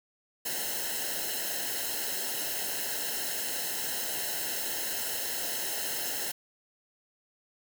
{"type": "noise with comb filter", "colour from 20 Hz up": "white", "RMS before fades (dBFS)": -33, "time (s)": [0.45, 6.32], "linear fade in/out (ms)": 10, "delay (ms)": 0.85, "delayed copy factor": -0.85, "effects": []}